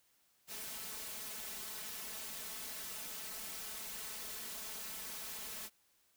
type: noise with comb filter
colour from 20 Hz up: white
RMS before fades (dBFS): -45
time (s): 0.47-5.7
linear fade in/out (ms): 50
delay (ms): 4.6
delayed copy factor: +0.9
effects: white hiss -73 dBFS RMS until 6.16 s